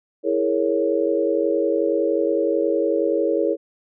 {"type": "chord", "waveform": "sine", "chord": "A# half-diminished seventh", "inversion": "second", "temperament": "equal", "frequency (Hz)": [329.6, 415.3, 466.2, 554.4], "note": ["E4", "G#4", "A#4", "C#5"], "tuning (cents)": [0, 0, 0, 0], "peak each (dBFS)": -23, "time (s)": [0.23, 3.57], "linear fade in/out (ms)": 50, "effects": []}